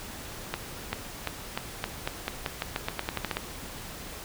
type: accelerating click train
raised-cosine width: 0.3 ms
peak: -12 dBFS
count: 17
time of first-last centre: 0.54-3.37 s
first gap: 390 ms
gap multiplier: 0.88
effects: pink hiss -41 dBFS RMS until 4.24 s